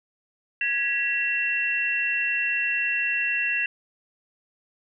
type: tone cluster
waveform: sine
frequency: 1663 / 1946 / 2714 Hz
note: G#6 / B6 / E7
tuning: +2 / -26 / +50 cents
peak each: -28 / -30 / -24 dBFS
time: 0.61-3.66 s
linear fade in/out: 2 ms
effects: none